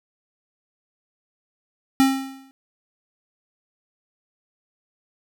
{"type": "tone with exponential decay", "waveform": "square", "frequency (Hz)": 268.1, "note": "C4", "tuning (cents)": 42, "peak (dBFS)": -12, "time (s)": [2, 2.51], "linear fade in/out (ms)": 0, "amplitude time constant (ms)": 110, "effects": []}